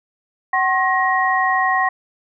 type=tone cluster; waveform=sine; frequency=756 / 1076 / 1886 Hz; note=F#5 / C6 / A#6; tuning=+37 / +48 / +20 cents; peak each=-19 dBFS; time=0.53-1.89 s; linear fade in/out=5 ms; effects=none

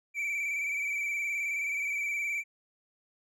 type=tone with vibrato; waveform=triangle; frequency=2307 Hz; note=D7; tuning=31 cents flat; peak=-28 dBFS; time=0.14-2.44 s; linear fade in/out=50 ms; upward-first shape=square; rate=19 Hz; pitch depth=33 cents each way; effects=none

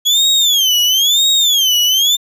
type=tone with vibrato; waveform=35% pulse; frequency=3322 Hz; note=G#7; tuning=in tune; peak=-8 dBFS; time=0.05-2.17 s; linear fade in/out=20 ms; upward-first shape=sine; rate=1 Hz; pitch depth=220 cents each way; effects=resampled to 32000 Hz

